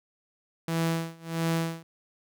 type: tone with tremolo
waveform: sawtooth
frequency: 164.81 Hz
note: E3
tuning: in tune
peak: -20 dBFS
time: 0.68-1.83 s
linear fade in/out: 2 ms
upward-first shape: sine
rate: 1.5 Hz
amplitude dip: 95%
effects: none